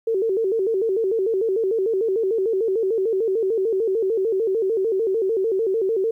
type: tone with vibrato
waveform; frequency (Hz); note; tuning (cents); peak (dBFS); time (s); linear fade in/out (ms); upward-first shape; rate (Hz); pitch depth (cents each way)
sine; 415.3; G#4; 0; -18; 0.07-6.11; 5; square; 6.7; 150
effects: 10-bit